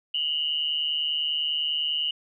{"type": "tone pair together", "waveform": "sine", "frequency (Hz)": [2865, 3015], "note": ["F7", "F#7"], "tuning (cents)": [44, 32], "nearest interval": "minor second", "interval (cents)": 88, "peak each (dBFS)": [-26, -28], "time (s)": [0.14, 2.11], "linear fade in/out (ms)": 5, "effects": []}